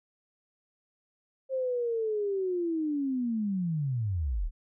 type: linear sweep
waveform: sine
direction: down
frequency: 534 to 30.88 Hz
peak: -27 dBFS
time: 1.49-4.51 s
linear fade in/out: 50 ms
effects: none